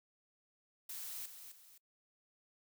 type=noise with echo; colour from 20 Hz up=blue; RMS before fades=-45 dBFS; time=0.89-1.26 s; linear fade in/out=5 ms; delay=260 ms; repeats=2; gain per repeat=-8 dB; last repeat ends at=1.78 s; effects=noise-tail reverb RT60 0.1 s tail -24 dB re dry